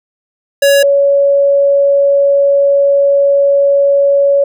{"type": "tone pair in turn", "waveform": ["square", "sine"], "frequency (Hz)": [561, 561], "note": ["C#5", "C#5"], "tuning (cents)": [21, 21], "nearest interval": "unison", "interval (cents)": 0, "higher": "neither", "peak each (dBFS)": -6, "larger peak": "neither", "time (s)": [[0.62, 0.83], [0.83, 4.44]], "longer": "second", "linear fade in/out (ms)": 5, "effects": []}